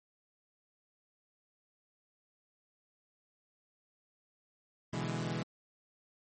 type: chord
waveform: sawtooth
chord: E dominant seventh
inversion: second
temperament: equal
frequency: 123.47 / 146.83 / 164.81 / 207.7 Hz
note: B2 / D3 / E3 / G#3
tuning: 0 / 0 / 0 / 0 cents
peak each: -35 / -38 / -34 / -37 dBFS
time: 4.93-5.43 s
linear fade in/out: 5 ms
effects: MP3 32 kbps